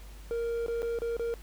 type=tone with dropouts; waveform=triangle; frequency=466.2 Hz; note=A#4; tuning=in tune; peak=-27 dBFS; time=0.31-1.34 s; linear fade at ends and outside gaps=0 ms; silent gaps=0.663-0.682 / 0.82-0.829 / 0.988-1.019 / 1.167-1.196 s; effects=added 50 Hz sine -44 dBFS peak until 1.42 s + pink hiss -55 dBFS RMS until 1.42 s